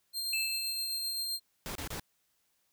sawtooth tone with tremolo, 4186 Hz, C8, in tune, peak -29 dBFS, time 0.13-1.4 s, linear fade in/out 50 ms, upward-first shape sine, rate 7.7 Hz, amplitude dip 25%
square tone with exponential decay, 2637 Hz, E7, in tune, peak -30 dBFS, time 0.33-1.25 s, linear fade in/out 2 ms, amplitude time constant 200 ms
pink noise bursts, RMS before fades -39 dBFS, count 3, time 1.66-1.997 s, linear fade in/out 0 ms, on 93 ms, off 29 ms
effects white hiss -75 dBFS RMS until 2.72 s

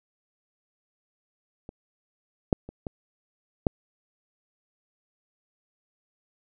clicks, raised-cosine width 2 ms, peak -26 / -6 / -26 / -19 / -7 dBFS, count 5, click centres 1.691 / 2.528 / 2.69 / 2.868 / 3.668 s, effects none

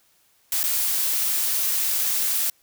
blue noise with dropouts, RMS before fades -23 dBFS, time 0.52-2.5 s, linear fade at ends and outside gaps 2 ms, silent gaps 0.632-0.638 s, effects white hiss -62 dBFS RMS until 2.62 s

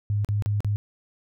sine tone with dropouts, 103.3 Hz, G#2, 9 cents flat, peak -21 dBFS, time 0.1-0.76 s, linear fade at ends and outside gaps 0 ms, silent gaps 0.247-0.288 / 0.423-0.46 / 0.605-0.646 s, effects none

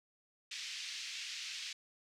pink band-pass noise, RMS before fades -44 dBFS, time 0.51-1.73 s, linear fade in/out 5 ms, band 2300 to 6100 Hz, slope 24 dB/octave, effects none

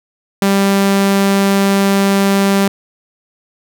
sawtooth tone, 197.1 Hz, G3, 10 cents sharp, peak -6 dBFS, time 0.42-2.68 s, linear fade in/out 2 ms, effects none

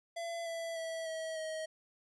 square tone with pitch steps, 675 / 664.2 / 653.5 / 643 / 632.7 Hz, E5 / E5 / E5 / E5 / D#5, +41 / +13 / -15 / -43 / +29 cents, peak -38 dBFS, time 0.16-1.66 s, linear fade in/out 10 ms, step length 300 ms, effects resampled to 24000 Hz

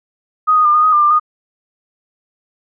sine tone with pitch steps, 1249 / 1240 / 1199 / 1228 / 1255 / 1197 / 1190 / 1230 Hz, D#6 / D#6 / D6 / D#6 / D#6 / D6 / D6 / D#6, +6 / -6 / +36 / -23 / +15 / +33 / +22 / -20 cents, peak -8 dBFS, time 0.47-1.198 s, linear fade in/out 20 ms, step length 91 ms, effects none

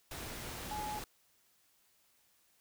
sine tone in noise, 845 Hz, G#5, 30 cents sharp, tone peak -38 dBFS, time 0.71-0.99 s, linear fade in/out 2 ms, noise pink, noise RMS -44 dBFS, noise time 0.11-1.04 s, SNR +3 dB, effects white hiss -71 dBFS RMS until 2.6 s

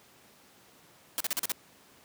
white noise bursts, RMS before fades -30 dBFS, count 6, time 1.18-1.519 s, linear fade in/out 0 ms, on 24 ms, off 39 ms, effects pink hiss -58 dBFS RMS until 2.04 s + high-pass 150 Hz 12 dB/octave

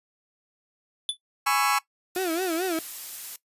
square tone with exponential decay, 3478 Hz, A7, 21 cents flat, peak -20 dBFS, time 1.09-1.17 s, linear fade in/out 1 ms, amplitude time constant 16 ms
sawtooth chord, C# minor seventh, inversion second, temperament just, 831.5 / 997.9 / 1108.7 / 1330.5 Hz, G#5 / B5 / C#6 / E6, +2 / +18 / 0 / +16 cents, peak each -22 / -27 / -21 / -23 dBFS, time 1.46-1.79 s, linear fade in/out 10 ms
blue noise, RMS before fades -36 dBFS, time 2.15-3.36 s, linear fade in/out 2 ms
35% pulse tone with vibrato, 349.2 Hz, F4, in tune, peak -23 dBFS, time 2.16-2.79 s, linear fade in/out 2 ms, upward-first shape sine, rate 4.6 Hz, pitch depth 150 cents each way
effects noise-tail reverb RT60 0.1 s tail -18 dB re dry + resampled to 32000 Hz

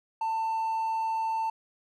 triangle tone, 893 Hz, A5, 25 cents sharp, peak -24 dBFS, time 0.21-1.5 s, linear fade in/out 5 ms, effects tanh soft clip ceiling -20 dBFS

